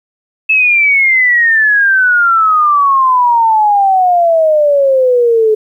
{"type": "exponential sweep", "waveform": "sine", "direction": "down", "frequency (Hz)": [2619, 426.6], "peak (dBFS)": -6, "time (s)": [0.49, 5.55], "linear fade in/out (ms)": 10, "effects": ["8-bit"]}